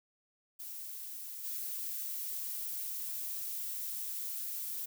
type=noise with level steps; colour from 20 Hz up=violet; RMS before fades=-44 / -39 dBFS; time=0.59-4.86 s; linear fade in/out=10 ms; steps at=1.43 s; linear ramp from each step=20 ms; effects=none